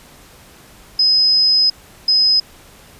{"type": "tone bursts at uneven times", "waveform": "sine", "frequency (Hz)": 5060, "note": "D#8", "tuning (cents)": 28, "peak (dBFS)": -10, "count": 2, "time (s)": [[0.99, 1.7], [2.08, 2.4]], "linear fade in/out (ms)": 5, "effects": ["pink hiss -44 dBFS RMS until 2.99 s", "resampled to 32000 Hz"]}